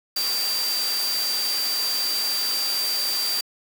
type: tone in noise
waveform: sine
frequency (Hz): 4699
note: D8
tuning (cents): 0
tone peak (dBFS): -23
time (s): 0.16-3.41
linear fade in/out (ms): 5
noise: white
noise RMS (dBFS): -29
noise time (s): 0.16-3.41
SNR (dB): +3
effects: high-pass 300 Hz 12 dB/octave